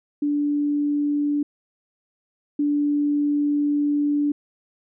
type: tone pair in turn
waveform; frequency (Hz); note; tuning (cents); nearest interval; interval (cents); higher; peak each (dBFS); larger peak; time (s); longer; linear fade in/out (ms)
sine; 291.5 / 291.5; D4 / D4; -13 / -13; unison; 0; neither; -19 / -18; second; 0.22-1.43 / 2.59-4.32; second; 5
effects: none